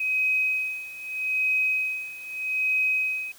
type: tone with tremolo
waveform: sine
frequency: 2528 Hz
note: D#7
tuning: 27 cents sharp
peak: -20 dBFS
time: 0-3.32 s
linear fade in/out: 5 ms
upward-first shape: sine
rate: 0.8 Hz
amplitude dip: 85%
effects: white hiss -51 dBFS RMS until 3.38 s